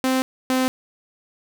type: tone pair in turn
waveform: sawtooth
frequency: 260.2 / 258.4 Hz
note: C4 / C4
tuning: -9 / -21 cents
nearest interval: unison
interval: 12 cents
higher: first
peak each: -14 dBFS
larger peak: neither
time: 0.04-0.22 / 0.5-0.68 s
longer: neither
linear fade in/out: 0 ms
effects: none